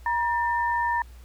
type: tone pair together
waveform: sine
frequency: 949.1 / 1796 Hz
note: A#5 / A6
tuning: +31 / +35 cents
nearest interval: major seventh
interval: 1104 cents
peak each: -23 / -28 dBFS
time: 0.06-1.02 s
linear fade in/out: 2 ms
effects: added 60 Hz sine -43 dBFS peak until 1.24 s + pink hiss -57 dBFS RMS until 1.24 s